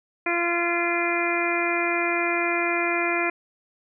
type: harmonic tone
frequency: 344 Hz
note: F4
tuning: 26 cents flat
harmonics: 1 / 2 / 3 / 4 / 5 / 6 / 7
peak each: -27 / -29 / -32 / -31 / -32 / -29 / -27 dBFS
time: 0.26-3.3 s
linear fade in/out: 5 ms
effects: none

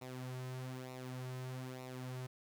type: tone with flanger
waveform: sawtooth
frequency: 128.1 Hz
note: C3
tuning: 36 cents flat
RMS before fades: -45 dBFS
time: 0.01-2.27 s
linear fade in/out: 10 ms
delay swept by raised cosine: 0.62 to 4.32 ms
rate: 1.1 Hz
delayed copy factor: -0.6
effects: 11-bit

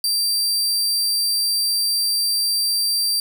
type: tone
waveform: sawtooth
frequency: 4699 Hz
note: D8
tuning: in tune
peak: -15 dBFS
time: 0.04-3.2 s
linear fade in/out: 2 ms
effects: none

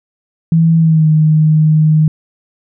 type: tone with pitch glide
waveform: sine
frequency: 163.9 to 155.24 Hz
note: E3 to D#3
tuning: -10 to -4 cents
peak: -6 dBFS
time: 0.52-2.08 s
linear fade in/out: 2 ms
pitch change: -94 cents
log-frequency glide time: 0.78-1.08 s
effects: none

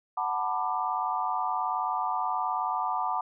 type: chord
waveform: sine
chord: B minor seventh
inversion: second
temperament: just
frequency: 740.8 / 889 / 987.8 / 1185.3 Hz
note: F#5 / A5 / B5 / D6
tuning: +2 / +18 / 0 / +16 cents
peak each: -32 dBFS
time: 0.17-3.21 s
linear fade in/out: 5 ms
effects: none

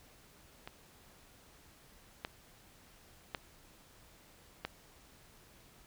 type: clicks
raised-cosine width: 0.3 ms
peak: -28 / -21 / -20 / -20 dBFS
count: 4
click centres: 0.675 / 2.249 / 3.348 / 4.65 s
effects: pink hiss -61 dBFS RMS until 5.86 s

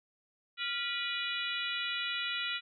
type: harmonic tone with a mistuned harmonic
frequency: 488.5 Hz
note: B4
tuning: 19 cents flat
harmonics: 3 / 4 / 5 / 6 / 7 / 8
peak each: -39 / -41 / -39 / -39 / -41 / -40 dBFS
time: 0.57-2.61 s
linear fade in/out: 50 ms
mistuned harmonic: 3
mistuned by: -86 cents
effects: none

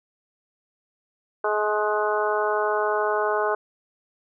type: harmonic tone with a mistuned harmonic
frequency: 211.5 Hz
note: G#3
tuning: 32 cents sharp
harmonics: 2 / 3 / 4 / 5 / 6 / 7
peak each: -25 / -27 / -28 / -29 / -30 / -30 dBFS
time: 1.44-3.55 s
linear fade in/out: 5 ms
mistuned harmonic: 6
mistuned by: -22 cents
effects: none

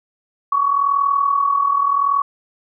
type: tone with amplitude modulation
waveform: sine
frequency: 1123 Hz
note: C#6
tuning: 22 cents sharp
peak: -11 dBFS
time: 0.52-2.22 s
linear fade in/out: 5 ms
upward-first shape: sine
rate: 40.8 Hz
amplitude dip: 65%
effects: none

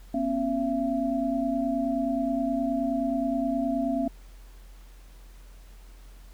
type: tone cluster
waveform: sine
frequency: 242.2 / 271.7 / 674 Hz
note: B3 / C#4 / E5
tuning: -34 / -35 / +38 cents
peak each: -30 / -27 / -29 dBFS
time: 0.14-4.08 s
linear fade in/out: 5 ms
effects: added 43 Hz sine -45 dBFS peak until 6.33 s + pink hiss -58 dBFS RMS until 6.33 s

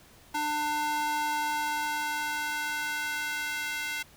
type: tone with high-pass filter sweep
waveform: square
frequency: 299 Hz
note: D4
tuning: 31 cents sharp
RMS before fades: -31 dBFS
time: 0.34-4.03 s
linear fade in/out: 10 ms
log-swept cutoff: 680 to 1900 Hz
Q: 1.9
effects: pink hiss -56 dBFS RMS until 4.16 s

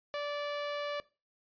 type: tone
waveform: sawtooth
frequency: 582 Hz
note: D5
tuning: 16 cents flat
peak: -30 dBFS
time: 0.14-1 s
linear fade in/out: 0 ms
effects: noise-tail reverb RT60 0.3 s tail -20 dB re dry + resampled to 11025 Hz

